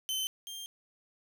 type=tone pair in turn; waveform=sawtooth; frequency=3067 / 3190 Hz; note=G7 / G7; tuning=-38 / +30 cents; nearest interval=minor second; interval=68 cents; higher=second; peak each=-28 / -37 dBFS; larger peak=first; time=0.09-0.27 / 0.47-0.66 s; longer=second; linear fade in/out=0 ms; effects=11-bit